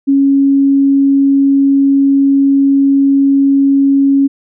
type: tone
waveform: sine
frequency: 276 Hz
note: C#4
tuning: 7 cents flat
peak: -6 dBFS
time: 0.07-4.28 s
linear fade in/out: 20 ms
effects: none